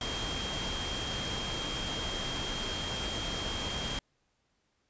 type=tone in noise; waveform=sine; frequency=3216 Hz; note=G7; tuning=44 cents sharp; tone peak=-37 dBFS; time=0.01-3.99 s; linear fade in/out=2 ms; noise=pink; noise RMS=-36 dBFS; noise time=0.01-3.99 s; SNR=-4 dB; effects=pink hiss -75 dBFS RMS until 4.89 s + resampled to 16000 Hz